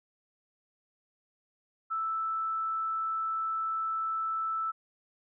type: tone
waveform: sine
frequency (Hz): 1318.5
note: E6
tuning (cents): 0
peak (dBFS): -29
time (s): 1.9-4.72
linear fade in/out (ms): 20
effects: none